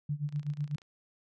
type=tone with tremolo; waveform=sine; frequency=146.83 Hz; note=D3; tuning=in tune; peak=-28 dBFS; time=0.09-0.76 s; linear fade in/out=5 ms; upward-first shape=sine; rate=8 Hz; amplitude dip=90%
type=click train; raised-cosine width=0.2 ms; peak=-38 dBFS; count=16; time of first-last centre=0.29-0.818 s; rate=28.4 Hz
effects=none